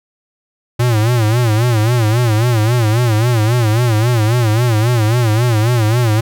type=tone with vibrato; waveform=square; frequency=114.7 Hz; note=A#2; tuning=28 cents flat; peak=-11 dBFS; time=0.79-6.21 s; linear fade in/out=10 ms; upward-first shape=sine; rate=3.7 Hz; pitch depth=140 cents each way; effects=none